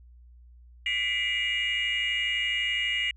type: tone cluster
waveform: sine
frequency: 1989 / 2101 / 2336 / 2863 Hz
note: B6 / C7 / D7 / F7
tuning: +12 / +7 / -10 / +42 cents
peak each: -30 / -33 / -31 / -27 dBFS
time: 0.86-3.11 s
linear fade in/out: 2 ms
effects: tanh soft clip ceiling -19 dBFS + added 60 Hz sine -49 dBFS peak until 3.16 s